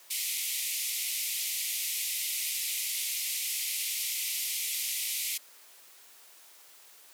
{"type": "band-pass noise", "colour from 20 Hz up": "white", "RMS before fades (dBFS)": -33, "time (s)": [0.1, 5.38], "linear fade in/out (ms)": 10, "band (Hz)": [2000, 15000], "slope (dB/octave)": 96, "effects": ["white hiss -55 dBFS RMS until 7.13 s", "high-pass 400 Hz 12 dB/octave"]}